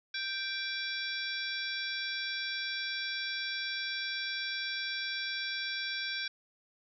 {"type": "harmonic tone with a mistuned harmonic", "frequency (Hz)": 784, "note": "G5", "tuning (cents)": 0, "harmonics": [2, 3, 4, 5, 6, 7], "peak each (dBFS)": [-38, -40, -41, -42, -43, -43], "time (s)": [0.14, 6.28], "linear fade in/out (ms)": 5, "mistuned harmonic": 4, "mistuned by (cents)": 140, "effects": []}